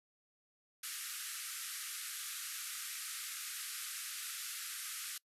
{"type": "band-pass noise", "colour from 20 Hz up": "white", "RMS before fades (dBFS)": -44, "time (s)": [0.83, 5.18], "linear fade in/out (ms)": 5, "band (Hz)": [1200, 13000], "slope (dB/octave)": 96, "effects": ["noise-tail reverb RT60 0.1 s tail -24 dB re dry"]}